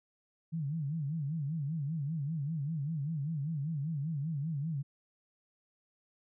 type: tone with vibrato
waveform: sine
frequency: 151.1 Hz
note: D3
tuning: 50 cents sharp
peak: -32 dBFS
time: 0.52-4.83 s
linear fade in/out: 20 ms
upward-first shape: sine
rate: 5.1 Hz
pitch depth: 170 cents each way
effects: none